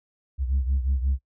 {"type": "beating tone pair", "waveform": "sine", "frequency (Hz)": [65.6, 71.2], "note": ["C2", "C#2"], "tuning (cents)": [5, 47], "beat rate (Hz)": 5.6, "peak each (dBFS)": [-21, -26], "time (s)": [0.38, 1.19], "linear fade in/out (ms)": 50, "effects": ["noise-tail reverb RT60 0.1 s tail -22 dB re dry", "tanh soft clip ceiling -17 dBFS"]}